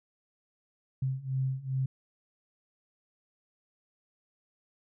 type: beating tone pair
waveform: sine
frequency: 130.81 / 133.31 Hz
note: C3 / C3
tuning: 0 / +33 cents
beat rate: 2.5 Hz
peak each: -33 / -31 dBFS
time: 1.02-1.86 s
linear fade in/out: 5 ms
effects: none